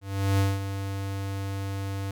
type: tone with ADSR envelope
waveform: square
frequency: 98 Hz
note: G2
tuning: in tune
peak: -20 dBFS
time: 0.01-2.11 s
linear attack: 380 ms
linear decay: 200 ms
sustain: -10 dB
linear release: 3 ms
effects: none